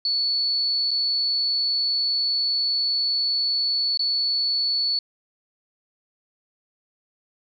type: tone with dropouts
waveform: sine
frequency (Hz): 4435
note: C#8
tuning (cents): 0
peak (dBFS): -20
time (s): 0.05-4.99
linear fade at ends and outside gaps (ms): 2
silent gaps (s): 0.908-0.913 / 3.974-3.993
effects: none